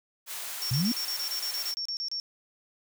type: high-pass noise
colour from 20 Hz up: white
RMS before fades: -37 dBFS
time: 0.26-1.75 s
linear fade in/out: 50 ms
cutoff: 640 Hz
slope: 12 dB/octave
type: tone bursts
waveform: sine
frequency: 5480 Hz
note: F8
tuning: 34 cents flat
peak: -30 dBFS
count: 14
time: 0.62-2.199 s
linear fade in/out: 0 ms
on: 84 ms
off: 31 ms
type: exponential sweep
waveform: sine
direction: up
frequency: 117.7 to 256.4 Hz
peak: -24 dBFS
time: 0.71-0.92 s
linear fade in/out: 5 ms
effects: none